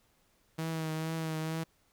sawtooth tone with vibrato, 160 Hz, D#3, 49 cents sharp, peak -29 dBFS, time 0.58-1.64 s, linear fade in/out 10 ms, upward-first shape triangle, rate 2.2 Hz, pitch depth 33 cents each way, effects pink hiss -70 dBFS RMS until 1.92 s

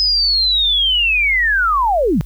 sine linear sweep, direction down, 5100 to 126.5 Hz, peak -12 dBFS, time 0-2.21 s, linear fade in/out 0 ms, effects added 50 Hz sine -27 dBFS peak until 2.25 s + white hiss -52 dBFS RMS until 2.25 s

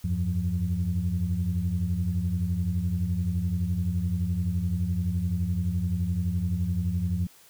sine tone cluster, 84 / 95.7 / 176.8 Hz, E2 / G2 / F3, +33 / -41 / +22 cents, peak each -28 dBFS, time 0.04-7.27 s, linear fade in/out 5 ms, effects tanh soft clip ceiling -16 dBFS + white hiss -55 dBFS RMS until 7.49 s

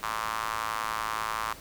square tone with high-pass filter, 55.2 Hz, A1, 6 cents sharp, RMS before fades -32 dBFS, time 0.03-1.53 s, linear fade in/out 0 ms, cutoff 1100 Hz, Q 3.9, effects pink hiss -47 dBFS RMS until 1.6 s

